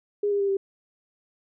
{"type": "tone with pitch steps", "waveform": "sine", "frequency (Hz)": [410.6, 404, 397.5, 391.2], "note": ["G#4", "G#4", "G4", "G4"], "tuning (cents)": [-20, -48, 24, -4], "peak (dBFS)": -21, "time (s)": [0.23, 0.57], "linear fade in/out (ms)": 5, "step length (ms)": 85, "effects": []}